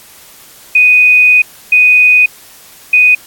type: tone bursts at uneven times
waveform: sine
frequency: 2489 Hz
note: D#7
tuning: in tune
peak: -3 dBFS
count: 3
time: 0.75-1.42 / 1.72-2.26 / 2.93-3.15 s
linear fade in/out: 5 ms
effects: white hiss -38 dBFS RMS until 3.26 s + AAC 64 kbps